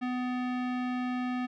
square tone with low-pass filter, 250 Hz, B3, 21 cents sharp, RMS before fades -32 dBFS, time 0.01-1.47 s, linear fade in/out 20 ms, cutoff 2400 Hz, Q 1.2, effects none

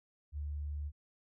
sine tone, 73.42 Hz, D2, in tune, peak -36 dBFS, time 0.32-0.92 s, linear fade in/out 50 ms, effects none

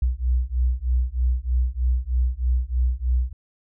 sine beating tone pair, 60.5 / 63.7 Hz, B1 / C2, -35 / -46 cents, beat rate 3.2 Hz, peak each -22 dBFS, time 0.02-3.33 s, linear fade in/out 5 ms, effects none

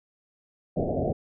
white low-pass noise, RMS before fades -27 dBFS, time 0.76-1.13 s, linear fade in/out 10 ms, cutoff 710 Hz, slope 96 dB/octave, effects none

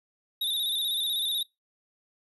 square tone with vibrato, 3676 Hz, A#7, 25 cents flat, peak -27 dBFS, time 0.41-1.43 s, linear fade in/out 5 ms, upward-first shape square, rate 16 Hz, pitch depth 55 cents each way, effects noise-tail reverb RT60 0.2 s tail -23 dB re dry + resampled to 32000 Hz

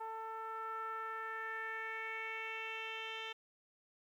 10% pulse tone with low-pass filter sweep, 445 Hz, A4, 20 cents sharp, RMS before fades -43 dBFS, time 0-3.33 s, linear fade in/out 10 ms, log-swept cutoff 1000 to 3400 Hz, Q 3.8, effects 12-bit

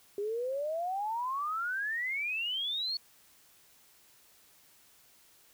sine exponential sweep, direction up, 397.5 to 4435 Hz, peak -31 dBFS, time 0.18-2.97 s, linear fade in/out 2 ms, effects white hiss -62 dBFS RMS until 5.53 s

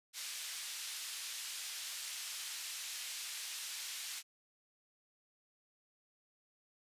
pink band-pass noise, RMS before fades -44 dBFS, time 0.13-4.23 s, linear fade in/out 50 ms, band 2900 to 11000 Hz, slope 12 dB/octave, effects resampled to 32000 Hz

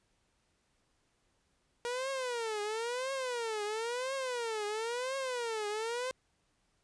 sawtooth tone with vibrato, 473.8 Hz, A#4, 28 cents sharp, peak -30 dBFS, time 1.85-6.11 s, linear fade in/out 0 ms, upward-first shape triangle, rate 0.98 Hz, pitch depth 250 cents each way, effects pink hiss -75 dBFS RMS until 6.83 s + resampled to 22050 Hz

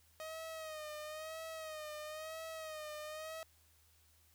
sawtooth tone with vibrato, 625 Hz, D#5, 8 cents sharp, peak -40 dBFS, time 0.2-3.43 s, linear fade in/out 0 ms, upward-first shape sine, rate 1 Hz, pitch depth 58 cents each way, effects added 79 Hz sine -70 dBFS peak until 4.34 s + white hiss -70 dBFS RMS until 4.34 s

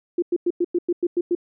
sine tone bursts, 349.2 Hz, F4, in tune, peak -17 dBFS, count 9, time 0.18-1.351 s, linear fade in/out 5 ms, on 43 ms, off 98 ms, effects none

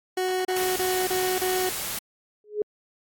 30% pulse tone bursts, 370 Hz, F#4, in tune, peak -21 dBFS, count 5, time 0.17-1.694 s, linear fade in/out 5 ms, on 280 ms, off 31 ms
white noise, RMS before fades -30 dBFS, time 0.56-1.99 s, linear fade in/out 5 ms
sine tone with exponential growth, 419.7 Hz, G#4, 18 cents sharp, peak -18 dBFS, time 2.44-2.62 s, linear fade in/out 2 ms, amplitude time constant 38 ms
effects AAC 64 kbps

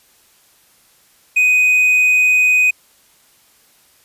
triangle tone, 2498 Hz, D#7, 6 cents sharp, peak -8 dBFS, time 1.36-2.71 s, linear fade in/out 10 ms, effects white hiss -53 dBFS RMS until 4.04 s + resampled to 32000 Hz

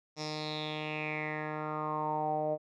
10% pulse tone with low-pass filter sweep, 153.3 Hz, D#3, 25 cents flat, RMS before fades -35 dBFS, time 0.16-2.58 s, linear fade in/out 50 ms, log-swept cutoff 5600 to 600 Hz, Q 6, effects none

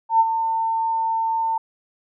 sine tone with ADSR envelope, 901 Hz, A5, 41 cents sharp, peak -10 dBFS, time 0.09-1.58 s, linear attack 110 ms, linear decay 37 ms, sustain -9 dB, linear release 6 ms, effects none

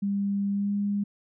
sine tone with pitch glide, 200 to 202.9 Hz, G3 to G#3, +35 to -40 cents, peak -24 dBFS, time 0.02-1.04 s, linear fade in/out 10 ms, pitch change +25 cents, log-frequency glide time 0.51-0.74 s, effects none

